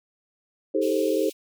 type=chord; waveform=sine; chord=A half-diminished seventh; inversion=second; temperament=just; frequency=316.8 / 396 / 440 / 528 Hz; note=Eb4 / G4 / A4 / C5; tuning=+31 / +18 / 0 / +16 cents; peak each=-26 dBFS; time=0.74-1.3 s; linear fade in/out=10 ms
type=high-pass noise; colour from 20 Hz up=pink; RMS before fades=-42 dBFS; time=0.81-1.33 s; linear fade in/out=20 ms; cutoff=2400 Hz; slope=96 dB/octave
effects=none